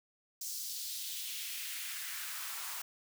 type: noise with high-pass filter sweep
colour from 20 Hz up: white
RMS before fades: -41 dBFS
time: 0.41-2.82 s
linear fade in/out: 5 ms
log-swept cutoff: 5800 to 950 Hz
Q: 1.8
effects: none